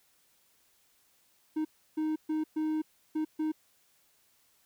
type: tone bursts at uneven times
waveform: triangle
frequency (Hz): 311.1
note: D#4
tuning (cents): 0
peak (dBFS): -26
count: 6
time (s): 1.56-1.65 / 1.97-2.16 / 2.29-2.44 / 2.56-2.82 / 3.15-3.25 / 3.39-3.52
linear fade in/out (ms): 10
effects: white hiss -68 dBFS RMS until 4.65 s